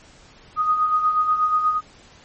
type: tone with tremolo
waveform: sine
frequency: 1244.5 Hz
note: D#6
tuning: in tune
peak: -14 dBFS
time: 0.56-1.81 s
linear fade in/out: 50 ms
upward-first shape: sine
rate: 8.3 Hz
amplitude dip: 55%
effects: pink hiss -49 dBFS RMS until 2.24 s + MP3 32 kbps